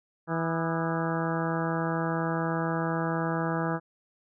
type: harmonic tone with a mistuned harmonic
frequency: 164.2 Hz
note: E3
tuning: 6 cents flat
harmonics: 1 / 2 / 3 / 4 / 5 / 6 / 7 / 8 / 9 / 10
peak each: -30 / -33 / -35 / -36 / -37 / -38 / -38 / -39 / -40 / -40 dBFS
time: 0.27-3.8 s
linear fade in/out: 50 ms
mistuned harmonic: 7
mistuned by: +84 cents
effects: none